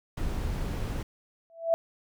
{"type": "noise", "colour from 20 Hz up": "brown", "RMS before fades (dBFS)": -31, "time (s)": [0.17, 1.03], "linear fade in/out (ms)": 5}
{"type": "tone with exponential growth", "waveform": "sine", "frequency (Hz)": 663, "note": "E5", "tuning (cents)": 10, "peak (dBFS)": -17, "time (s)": [1.5, 1.74], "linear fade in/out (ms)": 0, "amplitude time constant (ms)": 51}
{"effects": []}